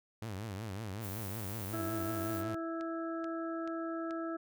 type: tone with vibrato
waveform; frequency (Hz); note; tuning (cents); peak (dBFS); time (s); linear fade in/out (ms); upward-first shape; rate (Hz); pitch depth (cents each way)
sawtooth; 103.4; G#2; -7; -35; 0.22-2.55; 0; triangle; 5.4; 220
type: noise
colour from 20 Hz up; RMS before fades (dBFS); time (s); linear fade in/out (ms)
violet; -46; 1-2.44; 50
type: harmonic tone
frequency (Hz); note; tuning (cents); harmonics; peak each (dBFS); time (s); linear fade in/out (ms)
329.6; E4; 0; 1 / 2 / 4 / 5; -37 / -42 / -43 / -51; 1.73-4.37; 10
type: click train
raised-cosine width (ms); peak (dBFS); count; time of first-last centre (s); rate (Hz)
0.2; -33; 4; 2.81-4.109; 2.31
effects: none